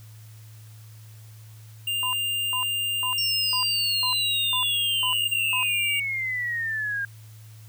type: tone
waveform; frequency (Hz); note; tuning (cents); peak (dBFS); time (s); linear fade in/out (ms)
square; 2801; F7; +4; -25; 1.87-6; 5
type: tone bursts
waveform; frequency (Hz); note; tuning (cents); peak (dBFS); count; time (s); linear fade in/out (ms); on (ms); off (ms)
sine; 1007; B5; +33; -28; 8; 2.03-5.63; 0; 100; 400
type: exponential sweep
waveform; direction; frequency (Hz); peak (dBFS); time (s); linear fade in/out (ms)
sine; down; 5510 to 1599; -25; 3.18-7.05; 2
effects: added 109 Hz sine -43 dBFS peak until 7.68 s + white hiss -55 dBFS RMS until 7.68 s